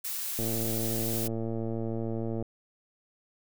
blue noise, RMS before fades -34 dBFS, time 0.04-1.28 s, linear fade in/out 10 ms
click train, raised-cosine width 2 ms, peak -21 dBFS, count 231, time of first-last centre 0.39-2.425 s, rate 113 Hz
effects none

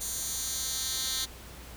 10% pulse tone with high-pass filter sweep, 261.6 Hz, C4, in tune, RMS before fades -33 dBFS, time 0-1.26 s, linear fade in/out 20 ms, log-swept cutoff 7400 to 4000 Hz, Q 1.4, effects added 60 Hz sine -48 dBFS peak until 1.76 s + pink hiss -48 dBFS RMS until 1.76 s

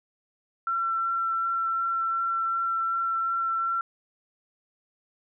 sine tone with vibrato, 1351 Hz, E6, 42 cents sharp, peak -24 dBFS, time 0.67-3.81 s, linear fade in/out 2 ms, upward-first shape sine, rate 2.7 Hz, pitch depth 9 cents each way, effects none

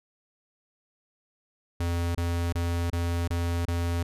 square tone bursts, 85.7 Hz, F2, 32 cents flat, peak -26 dBFS, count 6, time 1.8-4.03 s, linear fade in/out 5 ms, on 350 ms, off 26 ms, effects resampled to 32000 Hz

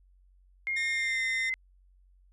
sine tone with pitch glide, 2133 to 2059 Hz, C7 to C7, +33 to -28 cents, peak -28 dBFS, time 0.67-1.54 s, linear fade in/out 0 ms, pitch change -61 cents, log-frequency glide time 0.9-1.24 s
sawtooth tone, 1831 Hz, A#6, 32 cents flat, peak -30 dBFS, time 0.76-1.5 s, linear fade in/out 10 ms
effects added 46 Hz sine -58 dBFS peak until 2.32 s + resampled to 22050 Hz

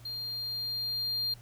triangle tone with level ramp, 4200 Hz, C8, 6 cents sharp, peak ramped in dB -34 to -27 dBFS, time 0.05-1.34 s, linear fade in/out 5 ms, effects added 118 Hz sine -50 dBFS peak until 1.41 s + pink hiss -58 dBFS RMS until 1.41 s

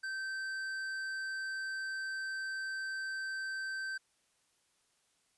triangle tone with tanh clipping, 1553 Hz, G6, 17 cents flat, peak -38 dBFS, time 0.03-3.98 s, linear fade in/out 10 ms, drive 14 dB, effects white hiss -74 dBFS RMS until 5.37 s + resampled to 24000 Hz

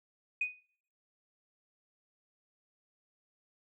sine tone with exponential decay, 2489 Hz, D#7, in tune, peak -26 dBFS, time 0.41-0.62 s, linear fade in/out 5 ms, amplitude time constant 45 ms, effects noise-tail reverb RT60 0.6 s tail -22 dB re dry + tanh soft clip ceiling -22 dBFS

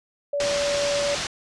sine tone, 573 Hz, D5, 43 cents flat, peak -22 dBFS, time 0.33-1.15 s, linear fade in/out 5 ms
white low-pass noise, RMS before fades -29 dBFS, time 0.4-1.27 s, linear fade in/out 2 ms, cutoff 6300 Hz, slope 24 dB/octave
effects resampled to 24000 Hz

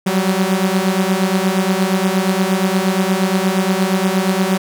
sawtooth beating tone pair, 185 / 193.5 Hz, F#3 / G3, 0 / -22 cents, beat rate 8.5 Hz, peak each -13 dBFS, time 0.06-4.58 s, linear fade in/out 10 ms, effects none

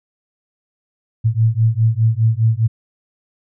sine beating tone pair, 110 / 114.9 Hz, A2 / A#2, 0 / -25 cents, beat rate 4.9 Hz, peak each -15 dBFS, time 1.24-2.68 s, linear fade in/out 20 ms, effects none

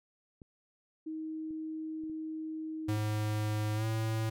clicks, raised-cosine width 3 ms, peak -37 / -43 / -44 / -42 dBFS, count 4, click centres 0.418 / 1.508 / 2.037 / 2.098 s
sine tone, 315.4 Hz, D#4, 24 cents sharp, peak -36 dBFS, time 1.06-2.98 s, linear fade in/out 10 ms
square tone with pitch glide, 106.6 to 111 Hz, G#2 to A2, +46 to +16 cents, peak -31 dBFS, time 2.88-4.3 s, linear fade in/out 10 ms, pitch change +70 cents, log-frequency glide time 3.75-3.85 s
effects none

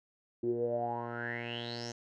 10% pulse tone with low-pass filter sweep, 118.4 Hz, A#2, 27 cents sharp, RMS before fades -36 dBFS, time 0.43-1.92 s, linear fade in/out 5 ms, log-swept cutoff 320 to 6200 Hz, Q 9.8, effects none

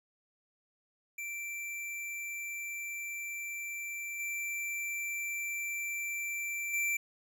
square tone with level steps, 2345 Hz, D7, 3 cents flat, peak -38 / -35 / -30 dBFS, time 1.18-6.97 s, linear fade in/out 5 ms, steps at 4.19 / 6.73 s, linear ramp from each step 10 ms, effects none

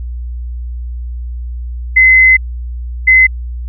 sine tone bursts at uneven times, 2046 Hz, C7, 39 cents flat, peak -3 dBFS, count 2, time 1.96-2.37 / 3.07-3.27 s, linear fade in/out 10 ms, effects added 60 Hz sine -19 dBFS peak until 3.68 s

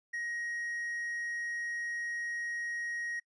triangle tone, 1885 Hz, A#6, 19 cents sharp, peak -33 dBFS, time 0.13-3.2 s, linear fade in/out 10 ms, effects noise-tail reverb RT60 0.1 s tail -24 dB re dry + resampled to 22050 Hz

